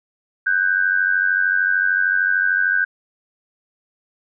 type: tone pair together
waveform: sine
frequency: 1503 / 1596.3 Hz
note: F#6 / G6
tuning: +27 / +31 cents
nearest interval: minor second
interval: 104 cents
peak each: -18 dBFS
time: 0.46-2.85 s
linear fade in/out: 10 ms
effects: none